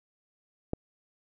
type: click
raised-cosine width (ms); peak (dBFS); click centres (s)
2; -16; 0.734
effects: none